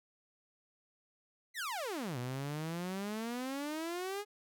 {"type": "exponential two-way sweep", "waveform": "sawtooth", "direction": "down then up", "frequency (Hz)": [2113, 120.2, 420.1], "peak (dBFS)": -33, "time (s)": [1.54, 4.25], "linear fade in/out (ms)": 50, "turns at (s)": 2.18, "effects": []}